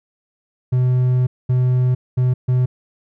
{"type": "tone bursts at uneven times", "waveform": "triangle", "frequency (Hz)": 126.3, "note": "B2", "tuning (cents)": 39, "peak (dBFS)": -11, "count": 4, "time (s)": [[0.72, 1.27], [1.49, 1.95], [2.17, 2.34], [2.48, 2.66]], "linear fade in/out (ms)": 10, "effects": []}